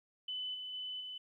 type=tone with level steps; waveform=sine; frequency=3010 Hz; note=F#7; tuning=29 cents sharp; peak=-37 / -41 / -39 / -42 dBFS; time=0.28-1.18 s; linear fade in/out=5 ms; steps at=0.54 / 0.73 / 1 s; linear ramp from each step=10 ms; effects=13-bit